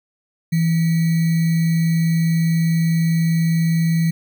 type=tone with sample-and-hold; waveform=sine; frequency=164.81 Hz; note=E3; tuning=in tune; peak=-14 dBFS; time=0.52-4.11 s; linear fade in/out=10 ms; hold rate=2100 Hz; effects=none